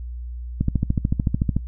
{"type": "click train", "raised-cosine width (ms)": 5, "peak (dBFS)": -7, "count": 14, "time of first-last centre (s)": [0.61, 1.566], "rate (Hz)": 13.6, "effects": ["noise-tail reverb RT60 0.1 s tail -21 dB re dry", "added 60 Hz sine -29 dBFS peak until 1.67 s"]}